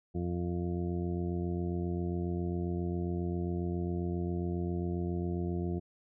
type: harmonic tone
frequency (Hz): 87.4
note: F2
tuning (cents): +2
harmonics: 1 / 2 / 3 / 4 / 5 / 7 / 8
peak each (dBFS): -35 / -35 / -43 / -37 / -47 / -53 / -48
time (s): 0.14-5.8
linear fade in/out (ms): 20
effects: none